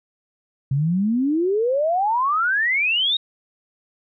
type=exponential sweep; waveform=sine; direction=up; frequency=130.8 to 3804 Hz; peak=-17 dBFS; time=0.71-3.17 s; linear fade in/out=5 ms; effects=none